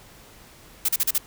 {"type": "noise bursts", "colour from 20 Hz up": "blue", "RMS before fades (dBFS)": -21, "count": 5, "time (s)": [0.85, 1.182], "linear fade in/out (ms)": 5, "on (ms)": 36, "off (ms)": 38, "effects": ["pink hiss -49 dBFS RMS until 1.26 s"]}